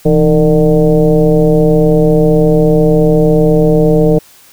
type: tone with frequency modulation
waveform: sine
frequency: 311.1 Hz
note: D#4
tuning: in tune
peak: -5 dBFS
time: 0.05-4.19 s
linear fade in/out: 10 ms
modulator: 146 Hz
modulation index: 1.8
effects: white hiss -42 dBFS RMS until 4.52 s